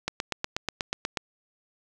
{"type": "click train", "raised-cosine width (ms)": 0.2, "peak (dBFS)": -10, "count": 10, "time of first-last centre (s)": [0.08, 1.172], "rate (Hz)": 8.24, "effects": []}